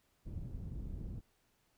pink low-pass noise, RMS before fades -43 dBFS, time 0.25-1.21 s, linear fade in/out 20 ms, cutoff 170 Hz, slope 12 dB/octave, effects pink hiss -75 dBFS RMS until 1.77 s

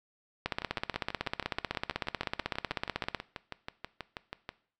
two click trains, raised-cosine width 0.3 ms, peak -14 / -21 dBFS, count 44 / 25, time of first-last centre 0.46-3.147 / 0.62-4.491 s, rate 16 / 6.2 Hz, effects noise-tail reverb RT60 0.5 s tail -19 dB re dry

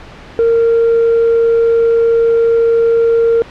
triangle tone with tanh clipping, 461.2 Hz, A#4, 19 cents flat, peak -8 dBFS, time 0.39-3.42 s, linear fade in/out 0 ms, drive 6 dB, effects pink hiss -34 dBFS RMS until 3.5 s + low-pass 3000 Hz 12 dB/octave

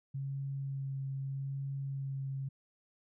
sine tone with vibrato, 136.6 Hz, C#3, 25 cents flat, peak -35 dBFS, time 0.14-2.49 s, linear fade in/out 10 ms, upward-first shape sine, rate 0.8 Hz, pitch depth 13 cents each way, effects none

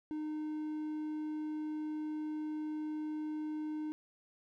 triangle tone, 306.5 Hz, D#4, 26 cents flat, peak -34 dBFS, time 0.11-3.92 s, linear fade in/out 0 ms, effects none

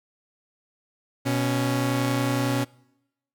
sawtooth tone pair together, 123.4 / 277.5 Hz, B2 / C#4, -1 / +2 cents, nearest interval octave + major second, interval 1403 cents, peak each -21 dBFS, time 1.25-2.65 s, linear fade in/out 20 ms, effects noise-tail reverb RT60 0.9 s tail -25 dB re dry

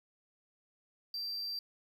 triangle tone, 4699 Hz, D8, in tune, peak -35 dBFS, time 1.14-1.59 s, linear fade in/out 2 ms, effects 11-bit

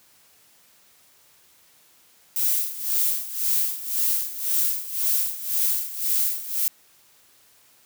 violet noise with tremolo, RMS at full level -21 dBFS, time 2.36-6.68 s, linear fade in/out 0 ms, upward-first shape sine, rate 1.9 Hz, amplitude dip 80%, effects white hiss -57 dBFS RMS until 7.85 s + high-pass 60 Hz 12 dB/octave

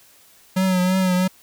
square tone with vibrato, 185 Hz, F#3, in tune, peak -17 dBFS, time 0.56-1.28 s, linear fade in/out 10 ms, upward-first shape triangle, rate 3 Hz, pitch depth 48 cents each way, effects white hiss -52 dBFS RMS until 1.42 s

